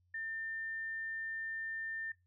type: tone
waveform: sine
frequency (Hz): 1800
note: A6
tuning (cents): +39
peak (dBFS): -38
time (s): 0.14-2.12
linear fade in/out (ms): 5
effects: noise-tail reverb RT60 0.2 s tail -24 dB re dry + added 89 Hz sine -70 dBFS peak until 2.26 s